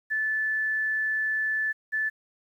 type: tone pair in turn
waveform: sine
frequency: 1745 / 1745 Hz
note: A6 / A6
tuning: -15 / -15 cents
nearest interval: unison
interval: 0 cents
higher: neither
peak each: -24 dBFS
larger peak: neither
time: 0.1-1.73 / 1.92-2.1 s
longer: first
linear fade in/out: 20 ms
effects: 10-bit